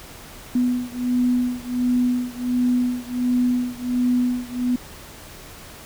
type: beating tone pair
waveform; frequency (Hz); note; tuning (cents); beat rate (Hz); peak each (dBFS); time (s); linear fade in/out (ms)
sine; 246.9 / 248.3; B3 / B3; 0 / +9; 1.4; -21 / -22; 0.55-4.76; 5
effects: pink hiss -41 dBFS RMS until 5.85 s